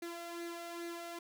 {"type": "tone with flanger", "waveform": "sawtooth", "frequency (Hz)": 341.1, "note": "F4", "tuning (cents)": -41, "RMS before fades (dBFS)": -44, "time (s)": [0.02, 1.19], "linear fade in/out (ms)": 5, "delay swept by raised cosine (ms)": [0.47, 1.57], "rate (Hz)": 2.4, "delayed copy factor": 0.55, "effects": []}